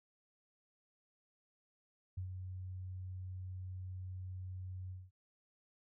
sine tone with ADSR envelope, 92.5 Hz, F#2, in tune, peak -37 dBFS, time 2.17-5.11 s, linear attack 9 ms, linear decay 96 ms, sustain -5 dB, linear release 210 ms, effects none

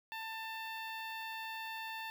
15% pulse tone with notch filter, 891 Hz, A5, 22 cents sharp, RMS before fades -43 dBFS, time 0.12-2.1 s, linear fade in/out 0 ms, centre 8400 Hz, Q 0.92, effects none

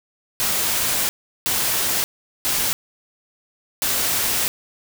white noise bursts at uneven times, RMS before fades -21 dBFS, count 4, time 0.4-1.09 / 1.46-2.04 / 2.45-2.73 / 3.82-4.48 s, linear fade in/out 0 ms, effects none

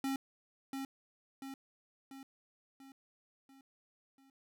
square tone with echo, 270.1 Hz, C#4, 45 cents flat, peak -34 dBFS, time 0.04-0.16 s, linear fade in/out 2 ms, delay 690 ms, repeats 6, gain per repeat -5 dB, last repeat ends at 4.3 s, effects none

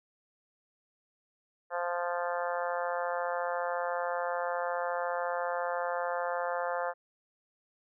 harmonic tone, 174.61 Hz, F3, in tune, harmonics 3 / 4 / 5 / 6 / 7 / 8 / 9 / 10, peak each -34 / -36 / -38 / -40 / -41 / -42 / -43 / -44 dBFS, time 1.7-6.94 s, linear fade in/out 50 ms, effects none

